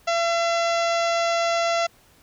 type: harmonic tone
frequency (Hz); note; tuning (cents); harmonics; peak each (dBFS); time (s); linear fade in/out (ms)
677; E5; +46; 1 / 2 / 3 / 4 / 5 / 6 / 7 / 8 / 9 / 10; -21 / -27 / -31 / -33 / -35 / -37 / -38 / -39 / -40 / -41; 0.07-1.87; 10
effects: pink hiss -56 dBFS RMS until 2.22 s

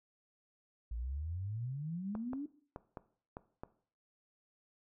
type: exponential sweep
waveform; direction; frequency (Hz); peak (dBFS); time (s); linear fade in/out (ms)
sine; up; 54 to 300; -37; 0.91-2.46; 5
type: clicks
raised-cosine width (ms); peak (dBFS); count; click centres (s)
1; -29; 6; 2.152 / 2.333 / 2.761 / 2.972 / 3.369 / 3.635
effects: noise-tail reverb RT60 0.5 s tail -17 dB re dry

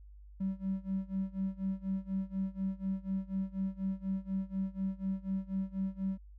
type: tone with tremolo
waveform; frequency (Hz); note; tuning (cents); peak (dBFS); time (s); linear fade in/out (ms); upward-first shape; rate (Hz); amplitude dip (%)
triangle; 191.9; G3; -37; -26; 0.4-6.18; 10; sine; 4.1; 95
effects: tanh soft clip ceiling -27 dBFS + added 50 Hz sine -50 dBFS peak until 6.38 s

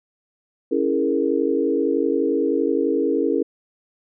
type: chord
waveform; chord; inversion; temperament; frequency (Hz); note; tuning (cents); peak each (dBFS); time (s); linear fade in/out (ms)
sine; A# half-diminished seventh; first; equal; 277.2 / 329.6 / 415.3 / 466.2; C#4 / E4 / G#4 / A#4; 0 / 0 / 0 / 0; -23; 0.71-3.43; 10
effects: none

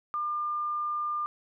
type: tone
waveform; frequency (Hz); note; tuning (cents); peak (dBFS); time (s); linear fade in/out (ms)
sine; 1200; D6; +37; -28; 0.14-1.26; 0
effects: none

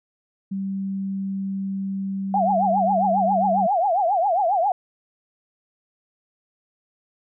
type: tone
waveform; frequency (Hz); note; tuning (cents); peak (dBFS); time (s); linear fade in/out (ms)
sine; 194.3; G3; -15; -24; 0.51-3.67; 10
type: tone with vibrato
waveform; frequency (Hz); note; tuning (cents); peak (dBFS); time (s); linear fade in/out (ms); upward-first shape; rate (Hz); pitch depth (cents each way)
sine; 740; F#5; 0; -17; 2.34-4.72; 2; triangle; 7.4; 250
effects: none

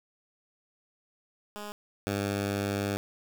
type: tone pair in turn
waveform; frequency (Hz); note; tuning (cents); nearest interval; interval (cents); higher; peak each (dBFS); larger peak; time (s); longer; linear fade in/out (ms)
10% pulse; 207.7 / 100.08; G#3 / G2; 0 / +36; octave + minor second; 1264; first; -29 / -20; second; 1.56-1.72 / 2.07-2.97; second; 0
effects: 8-bit

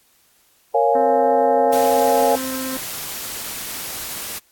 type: chord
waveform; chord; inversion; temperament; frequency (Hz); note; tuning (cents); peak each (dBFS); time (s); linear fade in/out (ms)
sine; Bb minor seventh; none; equal; 466.2 / 554.4 / 698.5 / 830.6; Bb4 / Db5 / F5 / Ab5; 0 / 0 / 0 / 0; -19; 0.74-2.36; 10
type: harmonic tone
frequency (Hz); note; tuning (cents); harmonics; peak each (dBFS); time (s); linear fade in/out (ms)
261.6; C4; 0; 1 / 2 / 4 / 5 / 6 / 7; -26 / -32 / -38 / -40 / -42 / -43; 0.95-2.77; 2
type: noise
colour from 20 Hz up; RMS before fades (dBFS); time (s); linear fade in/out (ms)
white; -29; 1.72-4.39; 10
effects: white hiss -58 dBFS RMS until 4.51 s + AAC 64 kbps

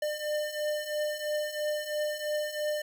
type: beating tone pair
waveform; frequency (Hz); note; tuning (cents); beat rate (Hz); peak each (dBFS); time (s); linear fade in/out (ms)
square; 599 / 602; D5 / D5; +34 / +43; 3; -36 / -32; 0.02-2.82; 5
effects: none

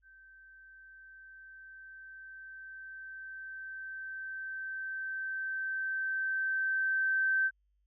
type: tone with level ramp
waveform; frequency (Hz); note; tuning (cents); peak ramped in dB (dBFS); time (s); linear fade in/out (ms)
sine; 1551; G6; -19; -55 to -25; 0.02-7.51; 50
effects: added 50 Hz sine -70 dBFS peak until 7.86 s

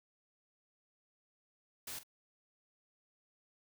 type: noise with echo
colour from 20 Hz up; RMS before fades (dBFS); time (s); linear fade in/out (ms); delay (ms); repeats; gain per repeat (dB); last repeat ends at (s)
white; -44; 1.87-1.99; 5; 44; 1; -13; 2.034
effects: none

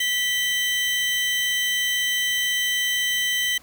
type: tone pair together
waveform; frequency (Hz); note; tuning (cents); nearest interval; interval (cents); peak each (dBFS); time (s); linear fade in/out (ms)
40% pulse; 1964 / 3087; B6 / G7; -10 / -27; minor sixth; 783; -23 / -23; 0-3.58; 5
effects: pink hiss -51 dBFS RMS until 3.62 s

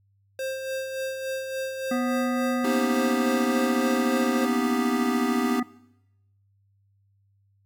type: tone with tremolo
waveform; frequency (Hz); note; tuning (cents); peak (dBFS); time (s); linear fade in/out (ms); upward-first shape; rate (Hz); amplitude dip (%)
square; 529; C5; +19; -28; 0.39-4.45; 2; sine; 3.5; 45
type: harmonic tone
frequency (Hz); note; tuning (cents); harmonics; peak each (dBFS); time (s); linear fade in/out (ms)
246.9; B3; 0; 1 / 3 / 5 / 7 / 8; -24 / -35 / -34 / -47 / -40; 1.91-5.63; 5
type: chord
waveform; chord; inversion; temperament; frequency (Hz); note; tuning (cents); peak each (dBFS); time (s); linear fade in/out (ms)
square; Eb dominant seventh; second; equal; 233.1 / 277.2 / 311.1 / 392; Bb3 / Db4 / Eb4 / G4; 0 / 0 / 0 / 0; -32 / -34 / -32 / -31; 2.64-5.6; 5
effects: noise-tail reverb RT60 0.9 s tail -21 dB re dry + added 99 Hz sine -62 dBFS peak until 7.65 s

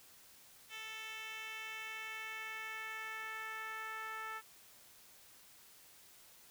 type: tone with band-pass filter sweep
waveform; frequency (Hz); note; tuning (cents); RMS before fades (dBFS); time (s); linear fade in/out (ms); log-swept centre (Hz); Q
10% pulse; 440; A4; 0; -45; 0.69-4.42; 50; 3200 to 1400; 1.7
effects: white hiss -61 dBFS RMS until 6.5 s

